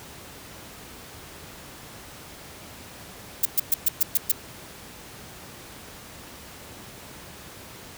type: noise bursts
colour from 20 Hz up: violet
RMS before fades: -19 dBFS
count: 7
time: 3.43-4.318 s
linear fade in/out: 5 ms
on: 24 ms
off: 120 ms
effects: pink hiss -43 dBFS RMS until 7.97 s + high-pass 60 Hz 12 dB/octave